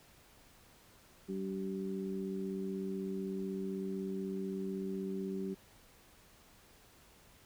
harmonic tone, 96 Hz, G2, 36 cents flat, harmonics 2 / 3 / 4, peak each -38 / -45 / -40 dBFS, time 1.28-5.55 s, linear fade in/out 20 ms, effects pink hiss -62 dBFS RMS until 7.45 s

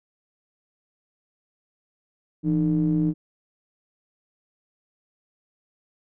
triangle ring-modulated tone, 69.3 Hz, C#2, in tune, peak -14 dBFS, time 2.43-3.14 s, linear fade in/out 50 ms, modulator 236 Hz, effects none

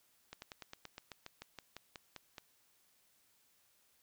slowing click train, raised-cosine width 0.2 ms, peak -29 dBFS, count 15, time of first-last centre 0.33-2.382 s, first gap 91 ms, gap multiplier 1.07, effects white hiss -72 dBFS RMS until 4.02 s

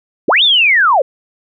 sine linear two-way sweep, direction up then down, 184.8 to 3705 to 479.8 Hz, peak -7 dBFS, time 0.28-1.02 s, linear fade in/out 5 ms, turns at 0.43 s, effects none

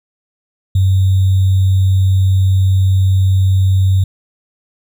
sine tone with sample-and-hold, 95 Hz, F#2, 46 cents sharp, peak -8 dBFS, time 0.75-4.04 s, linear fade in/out 5 ms, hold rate 3675 Hz, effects none

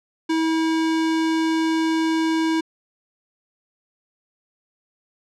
square tone, 322.5 Hz, E4, 38 cents flat, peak -19 dBFS, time 0.29-2.61 s, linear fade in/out 10 ms, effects low-pass 6000 Hz 12 dB/octave

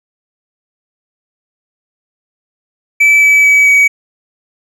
triangle tone with pitch steps, 2310 / 2295 / 2281 / 2266 Hz, D7 / D7 / C#7 / C#7, -29 / -40 / +49 / +37 cents, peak -3 dBFS, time 3-3.88 s, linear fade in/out 10 ms, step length 220 ms, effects none

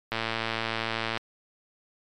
click train, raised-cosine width 0.3 ms, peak -12 dBFS, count 120, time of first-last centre 0.12-1.173 s, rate 113 Hz, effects MP3 96 kbps

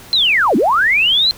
sine linear two-way sweep, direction down then up, 4184 to 193.4 to 4184 Hz, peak -10 dBFS, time 0.13-1.31 s, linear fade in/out 0 ms, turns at 0.56 s, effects pink hiss -38 dBFS RMS until 1.37 s

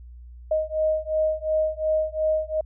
sine beating tone pair, 623 / 625.8 Hz, D#5 / D#5, +2 / +10 cents, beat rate 2.8 Hz, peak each -24 / -24 dBFS, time 0.51-2.61 s, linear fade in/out 5 ms, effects added 60 Hz sine -40 dBFS peak until 2.65 s

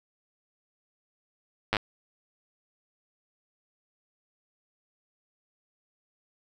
slowing click train, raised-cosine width 0.3 ms, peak -9 dBFS, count 5, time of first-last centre 1.73-1.768 s, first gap 9 ms, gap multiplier 1.03, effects none

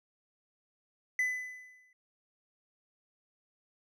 triangle tone with exponential decay, 2005 Hz, B6, 26 cents sharp, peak -24 dBFS, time 1.19-1.93 s, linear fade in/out 2 ms, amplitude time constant 160 ms, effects none

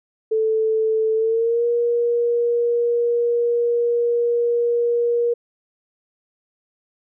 sine tone with pitch glide, 440 to 474.3 Hz, A4 to A#4, 0 to +30 cents, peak -16 dBFS, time 0.31-5.34 s, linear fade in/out 10 ms, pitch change +130 cents, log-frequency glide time 1.15-1.65 s, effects none

